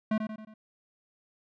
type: tone with echo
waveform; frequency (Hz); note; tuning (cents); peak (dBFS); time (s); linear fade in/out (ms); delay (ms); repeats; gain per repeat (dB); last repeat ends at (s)
square; 216.7; A3; -26; -25; 0.11-0.18; 5; 90; 4; -6; 0.54
effects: low-pass 2000 Hz 12 dB/octave